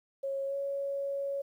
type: tone with pitch glide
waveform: sine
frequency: 547 to 556.6 Hz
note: C#5 to C#5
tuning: -23 to +7 cents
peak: -31 dBFS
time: 0.23-1.42 s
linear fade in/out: 10 ms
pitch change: +30 cents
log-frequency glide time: 0.46-0.55 s
effects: 11-bit